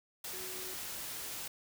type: tone in noise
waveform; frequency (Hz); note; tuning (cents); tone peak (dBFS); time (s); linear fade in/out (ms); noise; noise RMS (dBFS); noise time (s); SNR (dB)
sine; 370.3; F#4; +1; -49; 0.33-0.74; 5; white; -42; 0.24-1.48; -10
effects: none